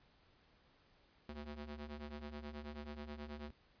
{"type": "ring-modulated tone", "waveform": "sawtooth", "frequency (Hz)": 147.5, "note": "D3", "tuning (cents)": 8, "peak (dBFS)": -39, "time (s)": [1.29, 3.51], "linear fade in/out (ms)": 2, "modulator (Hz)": 78.4, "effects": ["pink hiss -70 dBFS RMS until 3.8 s", "resampled to 11025 Hz"]}